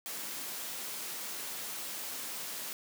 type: high-pass noise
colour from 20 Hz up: white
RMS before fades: -40 dBFS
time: 0.06-2.73 s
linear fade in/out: 0 ms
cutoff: 160 Hz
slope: 24 dB/octave
effects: none